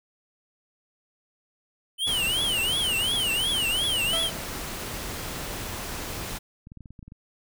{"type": "tone with vibrato", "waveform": "square", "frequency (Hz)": 3018, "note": "F#7", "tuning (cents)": 34, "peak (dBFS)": -24, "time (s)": [1.98, 4.31], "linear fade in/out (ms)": 50, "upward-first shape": "triangle", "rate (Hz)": 2.8, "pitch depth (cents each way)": 220}
{"type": "noise", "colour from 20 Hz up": "pink", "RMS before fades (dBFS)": -34, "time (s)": [2.06, 6.39], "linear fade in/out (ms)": 20}
{"type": "tone with exponential decay", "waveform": "sawtooth", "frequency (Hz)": 659.3, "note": "E5", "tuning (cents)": 0, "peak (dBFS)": -24, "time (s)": [4.13, 4.59], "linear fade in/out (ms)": 1, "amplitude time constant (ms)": 100}
{"type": "clicks", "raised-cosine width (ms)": 5, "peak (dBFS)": -31, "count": 10, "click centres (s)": [6.671, 6.719, 6.773, 6.807, 6.858, 6.906, 6.992, 7.028, 7.08, 7.121]}
{"effects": []}